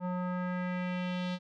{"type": "tone with low-pass filter sweep", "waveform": "square", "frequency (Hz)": 180.6, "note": "F#3", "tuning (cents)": -42, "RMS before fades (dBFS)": -34, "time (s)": [0, 1.39], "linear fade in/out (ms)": 50, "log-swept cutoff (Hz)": [1000, 4000], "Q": 2.1, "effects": []}